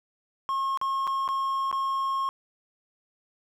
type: tone with dropouts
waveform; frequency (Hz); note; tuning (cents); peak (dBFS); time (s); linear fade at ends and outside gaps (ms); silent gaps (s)
triangle; 1080; C#6; -45; -23; 0.49-2.29; 0; 0.774-0.814 / 1.07-1.075 / 1.278-1.288 / 1.714-1.727
effects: none